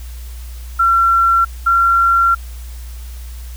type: tone pair in turn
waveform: sine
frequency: 1360 / 1370.3 Hz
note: F6 / F6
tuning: -46 / -33 cents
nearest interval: unison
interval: 13 cents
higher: second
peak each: -9 dBFS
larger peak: neither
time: 0.79-1.45 / 1.66-2.35 s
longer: second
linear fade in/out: 10 ms
effects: added 60 Hz sine -27 dBFS peak until 3.56 s + white hiss -42 dBFS RMS until 3.56 s